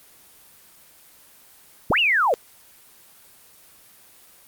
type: linear two-way sweep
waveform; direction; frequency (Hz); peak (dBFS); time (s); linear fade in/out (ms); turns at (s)
sine; up then down; 46.32 to 2958 to 436.4; -16; 1.9-2.34; 0; 1.99
effects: white hiss -51 dBFS RMS until 4.47 s + Opus 24 kbps